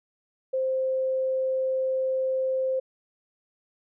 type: tone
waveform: sine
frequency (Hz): 523.3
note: C5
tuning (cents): 0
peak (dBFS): -23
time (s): 0.53-2.8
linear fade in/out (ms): 10
effects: none